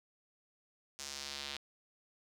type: tone with band-pass filter sweep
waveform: square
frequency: 70.3 Hz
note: C#2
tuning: 25 cents sharp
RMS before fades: -44 dBFS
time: 0.99-1.57 s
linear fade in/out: 0 ms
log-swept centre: 6200 to 3700 Hz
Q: 1.9
effects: 10-bit